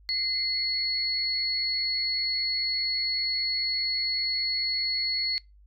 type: tone pair together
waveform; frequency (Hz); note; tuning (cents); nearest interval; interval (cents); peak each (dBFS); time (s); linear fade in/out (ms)
sine; 2063 / 4371; C7 / C#8; -25 / -25; octave + minor second; 1300; -33 / -26; 0.09-5.38; 0
effects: noise-tail reverb RT60 0.2 s tail -24 dB re dry + added 50 Hz sine -52 dBFS peak until 5.66 s